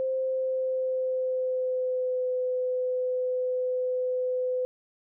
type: tone with pitch glide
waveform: sine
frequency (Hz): 523 to 505.8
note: C5 to B4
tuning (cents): -1 to +41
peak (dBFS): -25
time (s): 0-4.65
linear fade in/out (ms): 0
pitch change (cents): -58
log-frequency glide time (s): 0.16-2.29
effects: none